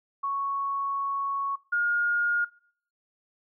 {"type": "tone pair in turn", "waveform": "sine", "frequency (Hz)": [1108.7, 1424.2], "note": ["C#6", "F6"], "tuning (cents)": [0, 33], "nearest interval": "major third", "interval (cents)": 433, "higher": "second", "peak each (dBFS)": [-26, -22], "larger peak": "second", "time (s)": [[0.23, 1.56], [1.72, 2.45]], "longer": "first", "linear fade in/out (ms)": 10, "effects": ["noise-tail reverb RT60 0.6 s tail -23 dB re dry"]}